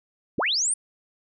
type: linear sweep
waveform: sine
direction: up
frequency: 87.2 to 9397 Hz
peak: -21 dBFS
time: 0.38-0.74 s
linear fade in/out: 5 ms
effects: none